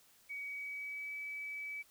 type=tone with pitch glide; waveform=sine; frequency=2261 to 2293 Hz; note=C#7 to D7; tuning=+34 to -42 cents; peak=-40 dBFS; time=0.29-1.83 s; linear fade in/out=20 ms; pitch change=+24 cents; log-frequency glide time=0.45-1.15 s; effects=white hiss -66 dBFS RMS until 1.9 s